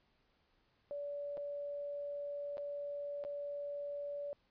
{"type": "tone with dropouts", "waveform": "sine", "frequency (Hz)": 575, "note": "D5", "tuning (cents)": -37, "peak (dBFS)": -39, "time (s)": [0.91, 4.33], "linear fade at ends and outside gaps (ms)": 0, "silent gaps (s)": [[1.371, 1.377], [2.571, 2.58], [3.239, 3.249]], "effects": ["pink hiss -75 dBFS RMS until 4.5 s", "resampled to 11025 Hz"]}